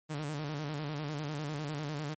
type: tone with vibrato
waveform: sawtooth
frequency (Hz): 149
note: D3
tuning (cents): +25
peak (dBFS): -31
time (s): 0.09-2.15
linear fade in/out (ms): 20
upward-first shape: square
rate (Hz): 10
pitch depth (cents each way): 71
effects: MP3 32 kbps